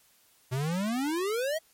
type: exponential sweep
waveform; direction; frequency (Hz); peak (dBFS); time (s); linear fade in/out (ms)
square; up; 123.47 to 659.3; -28; 0.51-1.59; 20
effects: white hiss -63 dBFS RMS until 1.73 s + MP3 64 kbps